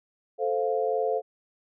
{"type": "chord", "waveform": "sine", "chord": "F major", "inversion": "first", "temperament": "equal", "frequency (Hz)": [440, 523.3, 698.5], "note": ["A4", "C5", "F5"], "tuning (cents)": [0, 0, 0], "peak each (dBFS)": [-27, -28, -29], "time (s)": [0.38, 1.22], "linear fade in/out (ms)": 50, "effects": []}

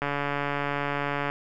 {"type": "click train", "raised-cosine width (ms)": 0.5, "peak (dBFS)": -13, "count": 184, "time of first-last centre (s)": [0.02, 1.3], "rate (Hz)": 143, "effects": []}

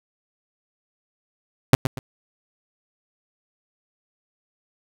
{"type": "tone with echo", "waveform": "sawtooth", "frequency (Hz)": 130.81, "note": "C3", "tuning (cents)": 0, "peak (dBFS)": -5, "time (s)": [1.73, 1.75], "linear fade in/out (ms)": 2, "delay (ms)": 120, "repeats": 2, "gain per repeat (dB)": -10, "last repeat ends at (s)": 1.99, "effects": []}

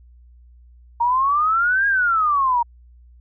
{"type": "exponential two-way sweep", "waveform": "sine", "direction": "up then down", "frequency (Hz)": [929, 1643, 929], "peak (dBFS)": -15, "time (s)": [1, 2.63], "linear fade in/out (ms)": 10, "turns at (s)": 1.87, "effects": ["added 60 Hz sine -45 dBFS peak until 3.2 s"]}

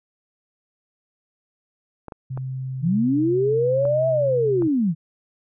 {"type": "clicks", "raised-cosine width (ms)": 1, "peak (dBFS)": -21, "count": 5, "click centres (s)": [2.083, 2.122, 2.375, 3.853, 4.622]}
{"type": "tone", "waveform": "sine", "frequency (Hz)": 130.81, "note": "C3", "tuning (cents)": 0, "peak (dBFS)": -26, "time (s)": [2.3, 4.68], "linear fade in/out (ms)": 10}
{"type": "linear two-way sweep", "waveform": "sine", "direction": "up then down", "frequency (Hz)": [146.83, 659.3, 146.83], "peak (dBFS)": -17, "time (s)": [2.81, 4.95], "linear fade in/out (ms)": 50, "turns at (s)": 4.08}
{"effects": []}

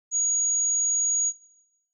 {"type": "tone", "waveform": "sine", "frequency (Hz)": 6730, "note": "G#8", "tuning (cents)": 22, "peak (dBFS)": -20, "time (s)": [0.11, 1.33], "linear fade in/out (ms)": 50, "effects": ["noise-tail reverb RT60 0.9 s tail -19 dB re dry"]}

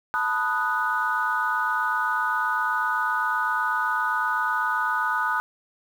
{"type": "chord", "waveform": "sine", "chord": "B dominant seventh", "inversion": "third", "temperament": "equal", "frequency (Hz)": [880, 987.8, 1244.5, 1480], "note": ["A5", "B5", "D#6", "F#6"], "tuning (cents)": [0, 0, 0, 0], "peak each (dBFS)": [-29, -29, -26, -25], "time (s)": [0.14, 5.4], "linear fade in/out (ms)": 0, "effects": ["tanh soft clip ceiling -12 dBFS", "8-bit"]}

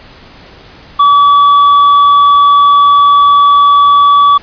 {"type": "tone with hard clipping", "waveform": "triangle", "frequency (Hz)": 1145, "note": "D6", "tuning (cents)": -44, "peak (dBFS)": -4, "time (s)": [0.99, 4.38], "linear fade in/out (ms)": 10, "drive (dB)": 7, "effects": ["pink hiss -36 dBFS RMS until 4.42 s", "resampled to 11025 Hz"]}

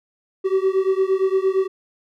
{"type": "beating tone pair", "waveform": "triangle", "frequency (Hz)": [378.4, 387.1], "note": ["F#4", "G4"], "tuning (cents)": [39, -22], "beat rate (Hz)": 8.7, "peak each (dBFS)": [-17, -18], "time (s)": [0.44, 1.68], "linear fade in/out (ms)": 20, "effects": []}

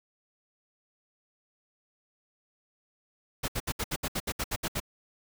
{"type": "noise bursts", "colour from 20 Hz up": "pink", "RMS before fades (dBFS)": -31, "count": 12, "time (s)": [3.43, 4.802], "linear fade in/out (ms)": 10, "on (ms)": 52, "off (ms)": 68, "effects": []}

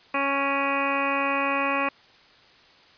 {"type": "harmonic tone with a mistuned harmonic", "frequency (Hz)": 277.2, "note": "C#4", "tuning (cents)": 0, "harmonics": [1, 2, 3, 4, 5, 6, 7, 8, 9, 10], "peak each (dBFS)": [-31, -30, -32, -27, -35, -36, -34, -37, -29, -39], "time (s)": [0.14, 1.89], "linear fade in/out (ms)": 5, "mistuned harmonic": 8, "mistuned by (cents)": 40, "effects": ["white hiss -54 dBFS RMS until 2.97 s", "resampled to 11025 Hz"]}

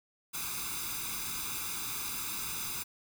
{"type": "noise with comb filter", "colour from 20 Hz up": "white", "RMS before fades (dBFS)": -37, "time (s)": [0.33, 2.84], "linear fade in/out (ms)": 20, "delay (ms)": 0.81, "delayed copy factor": 0.95, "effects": []}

